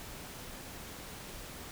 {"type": "silence", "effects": ["pink hiss -46 dBFS RMS until 1.71 s"]}